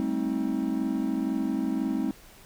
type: chord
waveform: triangle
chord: A half-diminished seventh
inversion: third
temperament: just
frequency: 198 / 220 / 264 / 316.8 Hz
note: G3 / A3 / C4 / Eb4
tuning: +18 / 0 / +16 / +31 cents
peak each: -31 / -30 / -27 / -29 dBFS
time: 0-2.11 s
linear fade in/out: 0 ms
effects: pink hiss -52 dBFS RMS until 2.45 s